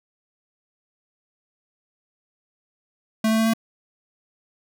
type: tone with pitch steps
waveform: square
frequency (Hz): 220 / 221.7 / 223.3 / 225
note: A3 / A3 / A3 / A3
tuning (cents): 0 / +13 / +26 / +39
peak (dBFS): -18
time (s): 3.24-3.536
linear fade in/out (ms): 5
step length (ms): 74
effects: none